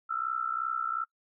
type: tone with amplitude modulation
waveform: sine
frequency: 1331 Hz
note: E6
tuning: 16 cents sharp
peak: -25 dBFS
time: 0.09-1.05 s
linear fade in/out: 20 ms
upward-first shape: sine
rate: 62.7 Hz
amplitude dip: 85%
effects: noise-tail reverb RT60 0.1 s tail -24 dB re dry